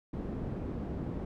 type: low-pass noise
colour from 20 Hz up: white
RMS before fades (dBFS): -37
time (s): 0.13-1.25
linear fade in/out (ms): 5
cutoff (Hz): 270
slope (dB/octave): 12
effects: none